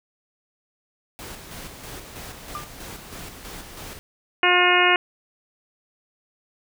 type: noise with tremolo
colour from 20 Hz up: pink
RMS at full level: -37 dBFS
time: 1.19-3.99 s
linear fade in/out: 0 ms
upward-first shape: square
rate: 3.1 Hz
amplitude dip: 40%
type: tone with exponential decay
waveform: sine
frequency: 1194 Hz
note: D6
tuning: 28 cents sharp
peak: -26 dBFS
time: 2.55-2.73 s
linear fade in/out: 1 ms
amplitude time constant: 38 ms
type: harmonic tone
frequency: 357.9 Hz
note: F4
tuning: 42 cents sharp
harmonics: 1 / 2 / 3 / 4 / 5 / 6 / 7 / 8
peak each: -23 / -23 / -23 / -23 / -23 / -23 / -23 / -23 dBFS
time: 4.43-4.96 s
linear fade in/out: 2 ms
effects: none